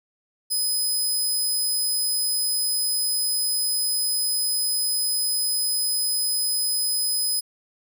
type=tone; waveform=15% pulse; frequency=5030 Hz; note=D#8; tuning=18 cents sharp; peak=-16 dBFS; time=0.5-7.41 s; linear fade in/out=20 ms; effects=none